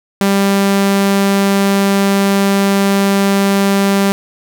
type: tone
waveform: sawtooth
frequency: 197.6 Hz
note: G3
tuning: 14 cents sharp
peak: -6 dBFS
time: 0.21-4.12 s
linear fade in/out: 0 ms
effects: none